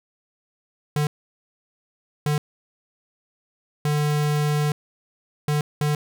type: tone bursts at uneven times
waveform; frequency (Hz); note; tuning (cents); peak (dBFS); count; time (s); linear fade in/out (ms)
square; 148.7; D3; +22; -20; 5; 0.96-1.07 / 2.26-2.38 / 3.85-4.72 / 5.48-5.61 / 5.81-5.95; 2
effects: none